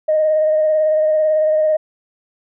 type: tone with vibrato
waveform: sine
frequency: 620 Hz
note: D#5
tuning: 6 cents flat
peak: -11 dBFS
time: 0.08-1.77 s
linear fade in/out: 10 ms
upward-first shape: sine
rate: 18 Hz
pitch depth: 21 cents each way
effects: tanh soft clip ceiling -7 dBFS

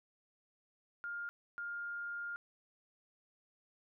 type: tone bursts at uneven times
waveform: sine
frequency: 1409 Hz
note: F6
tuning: 15 cents sharp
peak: -39 dBFS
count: 2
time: 1.04-1.29 / 1.58-2.36 s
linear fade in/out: 0 ms
effects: none

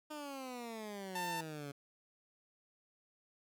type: exponential sweep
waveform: 15% pulse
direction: down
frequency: 307.7 to 139.4 Hz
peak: -37 dBFS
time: 0.1-1.72 s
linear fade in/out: 10 ms
type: tone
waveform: sawtooth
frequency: 895 Hz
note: A5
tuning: 29 cents sharp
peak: -34 dBFS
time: 1.15-1.41 s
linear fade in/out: 5 ms
effects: none

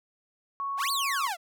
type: tone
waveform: sine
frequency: 1108.7 Hz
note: C#6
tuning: in tune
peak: -29 dBFS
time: 0.6-1.27 s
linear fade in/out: 0 ms
type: exponential two-way sweep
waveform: sawtooth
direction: up then down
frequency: 643 to 4724 to 643 Hz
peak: -25 dBFS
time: 0.77-1.37 s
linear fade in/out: 50 ms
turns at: 0.91 s
effects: none

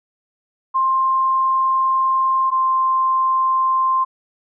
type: tone pair in turn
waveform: sine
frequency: 1055 / 1050 Hz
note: C6 / C6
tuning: +14 / +6 cents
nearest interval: unison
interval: 8 cents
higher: first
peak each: -14 dBFS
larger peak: neither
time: 0.74-2.51 / 2.51-4.05 s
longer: first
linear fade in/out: 20 ms
effects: none

